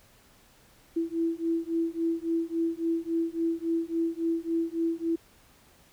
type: beating tone pair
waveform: sine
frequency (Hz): 329.6 / 333.2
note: E4 / E4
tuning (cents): 0 / +19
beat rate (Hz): 3.6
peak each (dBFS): -29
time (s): 0.96-5.16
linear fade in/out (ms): 10
effects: pink hiss -59 dBFS RMS until 5.92 s